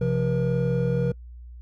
triangle tone cluster, 132.4 / 173.8 / 477.1 Hz, C3 / F3 / A#4, +21 / -8 / +40 cents, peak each -22 / -24 / -24 dBFS, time 0.01-1.12 s, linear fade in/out 5 ms, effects noise-tail reverb RT60 0.1 s tail -26 dB re dry + added 60 Hz sine -39 dBFS peak until 1.61 s

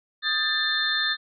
sine tone cluster, 1245 / 1611 / 1772 / 3607 / 4175 Hz, D#6 / G6 / A6 / A7 / C8, +1 / +47 / +12 / +42 / -5 cents, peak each -34 / -33 / -26 / -26 / -29 dBFS, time 0.22-1.17 s, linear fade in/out 50 ms, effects none

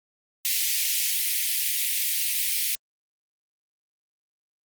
white high-pass noise, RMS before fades -25 dBFS, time 0.45-2.75 s, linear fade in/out 0 ms, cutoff 2000 Hz, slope 48 dB/octave, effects Opus 32 kbps

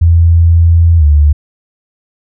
sine tone with pitch glide, 83.9 to 73.89 Hz, E2 to D2, +31 to +11 cents, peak -3 dBFS, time 0.01-1.33 s, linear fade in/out 10 ms, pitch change -220 cents, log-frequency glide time 0.98-1.04 s, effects none

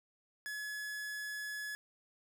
45% pulse tone, 1700 Hz, G#6, 40 cents sharp, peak -39 dBFS, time 0.46-1.75 s, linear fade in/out 0 ms, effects none

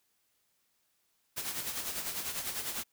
white noise with tremolo, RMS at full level -35 dBFS, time 1.36-2.84 s, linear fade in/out 20 ms, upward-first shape sine, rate 10 Hz, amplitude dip 55%, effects white hiss -75 dBFS RMS until 2.92 s

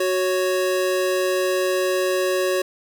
square tone pair together, 370 / 554.4 Hz, F#4 / C#5, 0 / 0 cents, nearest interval perfect fifth, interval 700 cents, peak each -22 / -23 dBFS, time 0-2.62 s, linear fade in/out 5 ms, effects none

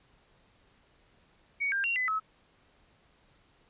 sine tone with pitch steps, 2240 / 1595 / 2754 / 2010 / 1290 Hz, C#7 / G6 / F7 / B6 / E6, +18 / +30 / -25 / +30 / -38 cents, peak -27 dBFS, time 1.6-2.2 s, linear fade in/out 20 ms, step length 120 ms, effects pink hiss -65 dBFS RMS until 3.69 s + resampled to 8000 Hz

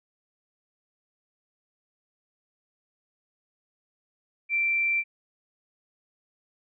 sine tone, 2349 Hz, D7, in tune, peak -22 dBFS, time 4.49-5.04 s, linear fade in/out 50 ms, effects none

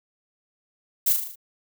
violet noise with echo, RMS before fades -20 dBFS, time 1.06-1.13 s, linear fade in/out 10 ms, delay 38 ms, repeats 6, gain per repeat -4 dB, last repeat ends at 1.358 s, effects none

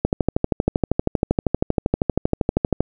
click train, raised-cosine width 2 ms, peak -3 dBFS, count 36, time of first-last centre 0.05-2.806 s, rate 12.7 Hz, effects none

